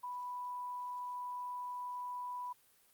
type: tone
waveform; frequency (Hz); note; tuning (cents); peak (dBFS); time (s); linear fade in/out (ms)
sine; 987.8; B5; 0; -39; 0.03-2.53; 10
effects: white hiss -68 dBFS RMS until 2.93 s + Opus 32 kbps